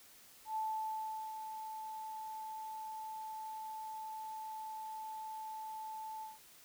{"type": "tone with ADSR envelope", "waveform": "sine", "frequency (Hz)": 875, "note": "A5", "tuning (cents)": -10, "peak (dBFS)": -34, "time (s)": [0.45, 6.39], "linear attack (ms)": 110, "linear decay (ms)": 760, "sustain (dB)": -8, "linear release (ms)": 170, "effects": ["white hiss -60 dBFS RMS until 6.64 s"]}